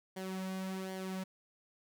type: tone with flanger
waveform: sawtooth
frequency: 188.8 Hz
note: F#3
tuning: 35 cents sharp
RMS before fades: -40 dBFS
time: 0.16-1.24 s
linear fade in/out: 10 ms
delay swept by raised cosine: 0.77 to 3.07 ms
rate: 1.3 Hz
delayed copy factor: -0.6
effects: none